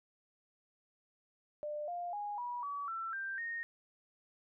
sine tone with pitch steps, 597 / 701.8 / 825 / 969.8 / 1140.1 / 1340.2 / 1575.5 / 1852.1 Hz, D5 / F5 / G#5 / B5 / C#6 / E6 / G6 / A#6, +28 / +8 / -12 / -32 / +48 / +28 / +8 / -12 cents, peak -37 dBFS, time 1.63-3.63 s, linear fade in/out 0 ms, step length 250 ms, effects none

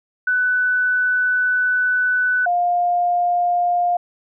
sine tone pair in turn, 1495 / 705.5 Hz, F#6 / F5, +17 / +17 cents, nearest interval octave + minor second, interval 1300 cents, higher first, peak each -15 dBFS, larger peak neither, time 0.27-2.46 / 2.46-3.97 s, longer first, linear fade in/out 5 ms, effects none

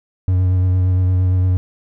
triangle tone with vibrato, 91.9 Hz, F#2, 11 cents flat, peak -10 dBFS, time 0.28-1.57 s, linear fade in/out 0 ms, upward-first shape sine, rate 8.7 Hz, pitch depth 20 cents each way, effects none

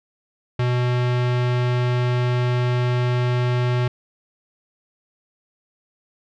square tone with low-pass filter, 123.47 Hz, B2, in tune, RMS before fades -20 dBFS, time 0.59-3.88 s, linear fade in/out 5 ms, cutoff 3300 Hz, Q 1, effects none

